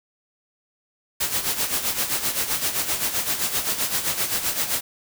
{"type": "noise with tremolo", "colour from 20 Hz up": "white", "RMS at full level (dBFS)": -22, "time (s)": [1.2, 4.81], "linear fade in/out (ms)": 10, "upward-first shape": "sine", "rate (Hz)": 7.7, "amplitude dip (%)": 65, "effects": []}